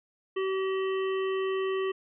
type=harmonic tone; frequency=382.2 Hz; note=G4; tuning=44 cents flat; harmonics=1 / 3 / 5 / 7 / 8; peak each=-27 / -37 / -41 / -44 / -45 dBFS; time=0.36-1.92 s; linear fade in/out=10 ms; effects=none